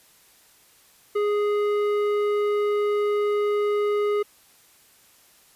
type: tone with tanh clipping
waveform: sine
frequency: 414.6 Hz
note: G#4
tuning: 3 cents flat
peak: -22 dBFS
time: 1.15-4.23 s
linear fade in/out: 10 ms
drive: 12 dB
effects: white hiss -56 dBFS RMS until 5.55 s + resampled to 32000 Hz